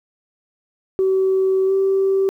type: tone with pitch glide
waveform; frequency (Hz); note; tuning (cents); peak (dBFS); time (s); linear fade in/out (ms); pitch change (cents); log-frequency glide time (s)
sine; 380.7 to 387.1; F#4 to G4; +49 to -22; -13; 0.99-2.29; 0; +29; 1.66-1.72
effects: tanh soft clip ceiling -10 dBFS + 9-bit